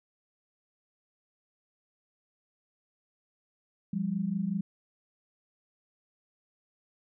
sine tone pair together, 175.47 / 200.8 Hz, F3 / G3, +8 / +42 cents, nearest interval major second, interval 234 cents, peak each -32 / -30 dBFS, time 3.93-4.61 s, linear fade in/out 5 ms, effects none

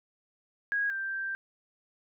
sine tone pair in turn, 1645 / 1574.6 Hz, G#6 / G6, -17 / +7 cents, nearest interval minor second, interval 76 cents, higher first, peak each -26 / -31 dBFS, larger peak first, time 0.72-0.9 / 0.9-1.35 s, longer second, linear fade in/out 0 ms, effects none

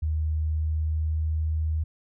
sine tone with pitch glide, 77.78 to 78.55 Hz, D#2 to D#2, 0 to +17 cents, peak -23 dBFS, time 0.02-1.84 s, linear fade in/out 10 ms, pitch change +17 cents, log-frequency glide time 0.34-1.45 s, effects none

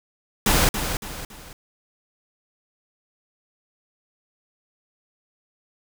pink noise with echo, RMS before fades -18 dBFS, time 0.46-0.69 s, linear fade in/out 2 ms, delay 280 ms, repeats 3, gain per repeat -8 dB, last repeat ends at 1.53 s, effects none

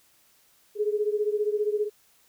sine beating tone pair, 415.3 / 430.3 Hz, G#4 / A4, 0 / -39 cents, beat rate 15 Hz, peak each -25 / -28 dBFS, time 0.75-1.9 s, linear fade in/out 50 ms, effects white hiss -62 dBFS RMS until 2.28 s

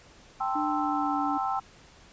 sine chord, A minor seventh, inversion third, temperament equal, 784 / 880 / 1046.5 / 1318.5 Hz, G5 / A5 / C6 / E6, 0 / 0 / 0 / 0 cents, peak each -29 / -35 / -34 / -32 dBFS, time 0.4-1.6 s, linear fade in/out 10 ms
sine tone with pitch glide, 300 to 289.6 Hz, D4 to D4, +37 to -24 cents, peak -30 dBFS, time 0.55-1.38 s, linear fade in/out 10 ms, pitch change -61 cents, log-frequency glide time 0.68-1.18 s
effects pink hiss -54 dBFS RMS until 2.12 s + resampled to 16000 Hz

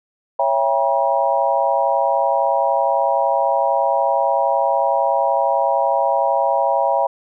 sine chord, C# diminished seventh, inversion none, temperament just, 554.4 / 665.2 / 798.3 / 957.9 Hz, C#5 / E5 / G5 / Bb5, 0 / +16 / +31 / +47 cents, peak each -20 dBFS, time 0.39-7.07 s, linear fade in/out 5 ms, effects none

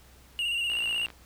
triangle tone with vibrato, 2812 Hz, F7, 11 cents sharp, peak -25 dBFS, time 0.39-1.06 s, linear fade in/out 0 ms, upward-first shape square, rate 16 Hz, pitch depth 35 cents each way
click train, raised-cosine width 0.3 ms, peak -27 dBFS, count 24, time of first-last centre 0.7-1.103 s, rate 57.1 Hz
effects added 63 Hz sine -55 dBFS peak until 1.25 s + pink hiss -57 dBFS RMS until 1.25 s

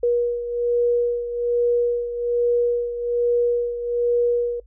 sine beating tone pair, 479.1 / 480.3 Hz, A#4 / B4, +47 / -48 cents, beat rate 1.2 Hz, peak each -19 / -25 dBFS, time 0.03-4.6 s, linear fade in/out 5 ms, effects noise-tail reverb RT60 0.1 s tail -21 dB re dry + added 50 Hz sine -47 dBFS peak until 4.66 s

